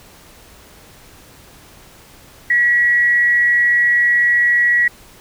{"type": "tone with amplitude modulation", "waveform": "sine", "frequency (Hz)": 1927, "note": "B6", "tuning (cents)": -43, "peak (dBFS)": -9, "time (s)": [2.5, 4.88], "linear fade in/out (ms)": 5, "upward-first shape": "sine", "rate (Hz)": 238, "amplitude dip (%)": 35, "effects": ["pink hiss -44 dBFS RMS until 5.2 s"]}